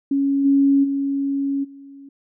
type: tone with level steps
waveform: sine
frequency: 277.2 Hz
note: C#4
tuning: in tune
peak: -16 / -12 / -19 / -38 dBFS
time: 0.11-2.09 s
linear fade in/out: 5 ms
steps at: 0.44 / 0.83 / 1.63 s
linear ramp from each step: 20 ms
effects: none